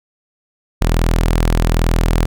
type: tone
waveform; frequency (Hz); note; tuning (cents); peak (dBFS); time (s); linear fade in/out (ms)
sawtooth; 41.2; E1; 0; -8; 0.81-2.26; 10
effects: none